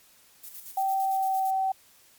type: noise with tremolo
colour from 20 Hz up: violet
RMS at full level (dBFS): -41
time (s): 0.43-1.51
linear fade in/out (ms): 10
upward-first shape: square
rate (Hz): 8.8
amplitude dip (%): 55
type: tone with pitch glide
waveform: sine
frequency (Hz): 774 to 766.4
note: G5 to G5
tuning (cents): -22 to -39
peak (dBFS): -23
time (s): 0.77-1.72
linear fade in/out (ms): 5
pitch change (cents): -17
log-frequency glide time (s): 1-1.37
effects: white hiss -58 dBFS RMS until 2.18 s + MP3 96 kbps